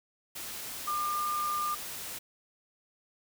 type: tone in noise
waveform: sine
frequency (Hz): 1200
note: D6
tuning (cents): +37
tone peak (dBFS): -29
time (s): 0.87-1.75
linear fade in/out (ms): 10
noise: white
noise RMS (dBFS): -40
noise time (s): 0.35-2.19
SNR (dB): +8
effects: none